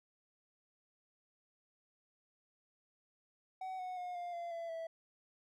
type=tone with pitch steps; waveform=triangle; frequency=752 / 735.2 / 718.9 / 702.9 / 687.2 / 671.9 / 656.9 Hz; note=F#5 / F#5 / F5 / F5 / F5 / E5 / E5; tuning=+28 / -11 / +50 / +11 / -28 / +33 / -6 cents; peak=-38 dBFS; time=3.61-4.87 s; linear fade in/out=5 ms; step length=180 ms; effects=none